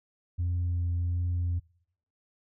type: tone with vibrato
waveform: sine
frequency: 87.3 Hz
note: F2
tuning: in tune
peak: -24 dBFS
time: 0.38-1.6 s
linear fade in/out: 20 ms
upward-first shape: triangle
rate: 1.4 Hz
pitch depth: 15 cents each way
effects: noise-tail reverb RT60 0.7 s tail -25 dB re dry + tanh soft clip ceiling -24 dBFS